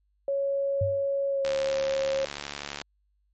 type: tone with pitch glide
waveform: sine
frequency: 554.4 to 539.6 Hz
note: C#5 to C#5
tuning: 0 to -47 cents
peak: -24 dBFS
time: 0.28-2.25 s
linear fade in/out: 2 ms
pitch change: -47 cents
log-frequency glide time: 1.29-1.54 s
type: tone with exponential decay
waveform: sine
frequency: 98 Hz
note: G2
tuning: in tune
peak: -22 dBFS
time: 0.81-1.07 s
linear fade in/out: 5 ms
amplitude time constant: 55 ms
type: click train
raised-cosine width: 0.2 ms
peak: -16 dBFS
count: 99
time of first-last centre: 1.45-2.815 s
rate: 71.8 Hz
effects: added 50 Hz sine -67 dBFS peak until 3.33 s + MP3 32 kbps